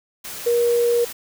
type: tone in noise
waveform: sine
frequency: 475.1 Hz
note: A#4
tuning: 33 cents sharp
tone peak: -15 dBFS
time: 0.46-1.05 s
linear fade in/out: 10 ms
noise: white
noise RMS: -33 dBFS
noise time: 0.24-1.13 s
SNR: +15 dB
effects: none

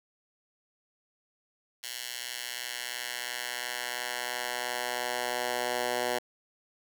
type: tone with high-pass filter sweep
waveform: 10% pulse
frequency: 122.9 Hz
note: B2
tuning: 8 cents flat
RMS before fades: -34 dBFS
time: 1.83-6.19 s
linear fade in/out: 10 ms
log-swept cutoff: 3100 to 510 Hz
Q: 0.82
effects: 9-bit

